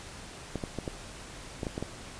clicks, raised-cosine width 2 ms, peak -19 dBFS, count 8, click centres 0.557 / 0.638 / 0.787 / 0.878 / 1.632 / 1.668 / 1.779 / 1.826 s, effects pink hiss -45 dBFS RMS until 2.19 s + resampled to 22050 Hz

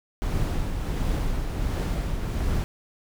brown noise with tremolo, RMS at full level -24 dBFS, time 0.22-2.64 s, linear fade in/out 0 ms, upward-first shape triangle, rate 1.4 Hz, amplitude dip 45%, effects none

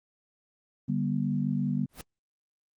sine chord, G major, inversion second, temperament equal with one note detuned, 146.83 / 196 / 241.9 Hz, D3 / G3 / B3, 0 / 0 / -36 cents, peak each -30 dBFS, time 0.88-1.86 s, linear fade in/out 10 ms
pink noise with exponential growth, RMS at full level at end -36 dBFS, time 1.89-2.01 s, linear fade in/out 0 ms, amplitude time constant 25 ms
effects Opus 32 kbps

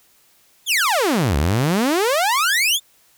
sawtooth exponential two-way sweep, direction down then up, 3653 to 66.8 to 3653 Hz, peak -12 dBFS, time 0.66-2.8 s, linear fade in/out 50 ms, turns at 1.37 s, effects white hiss -56 dBFS RMS until 3.17 s

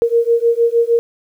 sine beating tone pair, 463.4 / 469.9 Hz, A#4 / A#4, -10 / +14 cents, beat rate 6.5 Hz, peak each -14 dBFS, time 0.02-0.99 s, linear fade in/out 0 ms, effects 8-bit

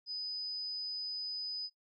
sine tone, 4995 Hz, D#8, 6 cents sharp, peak -36 dBFS, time 0.06-1.7 s, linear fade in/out 50 ms, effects noise-tail reverb RT60 0.1 s tail -17 dB re dry

